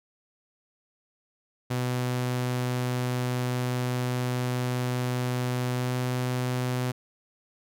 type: tone with pitch glide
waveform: sawtooth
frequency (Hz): 124.9 to 125.77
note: B2 to B2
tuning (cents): +20 to +32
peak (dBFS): -22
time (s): 1.7-6.92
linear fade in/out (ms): 10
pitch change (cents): +12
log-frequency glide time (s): 5.74-5.93
effects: none